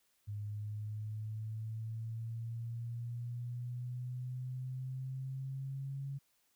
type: exponential sweep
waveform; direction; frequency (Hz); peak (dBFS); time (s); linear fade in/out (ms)
sine; up; 103.2 to 138.59; -38; 0.27-6.19; 20
effects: white hiss -75 dBFS RMS until 6.55 s